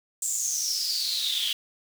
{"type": "noise with high-pass filter sweep", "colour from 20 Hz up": "pink", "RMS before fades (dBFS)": -28, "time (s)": [0.22, 1.53], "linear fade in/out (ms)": 2, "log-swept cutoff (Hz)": [7700, 3100], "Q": 9.8, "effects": []}